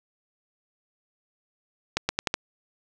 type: accelerating click train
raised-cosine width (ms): 0.2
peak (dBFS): -6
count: 5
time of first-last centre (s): 1.97-2.341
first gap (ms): 120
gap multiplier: 0.83
effects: none